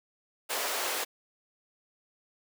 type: high-pass noise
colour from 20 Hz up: pink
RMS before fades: -32 dBFS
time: 0.49-1.05 s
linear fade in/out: 20 ms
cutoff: 430 Hz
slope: 24 dB/octave
effects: none